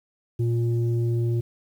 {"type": "tone pair together", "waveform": "sine", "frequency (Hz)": [117.47, 352], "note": ["A#2", "F4"], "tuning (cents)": [14, 14], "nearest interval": "octave + perfect fifth", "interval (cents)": 1900, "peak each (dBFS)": [-20, -28], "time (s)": [0.39, 1.41], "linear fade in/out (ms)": 10, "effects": ["tanh soft clip ceiling -15 dBFS", "9-bit"]}